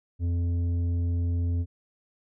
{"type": "tone with tanh clipping", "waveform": "triangle", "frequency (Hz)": 86.4, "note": "F2", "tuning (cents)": -18, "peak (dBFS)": -25, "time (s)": [0.19, 1.66], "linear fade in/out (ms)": 50, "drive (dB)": 12, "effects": []}